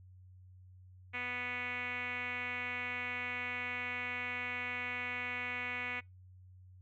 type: tone with low-pass filter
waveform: 5% pulse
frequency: 246.9 Hz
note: B3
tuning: in tune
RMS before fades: -39 dBFS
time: 1.13-6.01 s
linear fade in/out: 20 ms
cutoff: 2300 Hz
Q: 5.4
effects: noise-tail reverb RT60 0.2 s tail -26 dB re dry + added 92 Hz sine -54 dBFS peak until 6.81 s